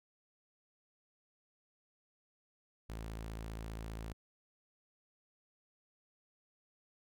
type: tone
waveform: sawtooth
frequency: 55 Hz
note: A1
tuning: in tune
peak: -38 dBFS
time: 2.89-4.13 s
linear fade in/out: 10 ms
effects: none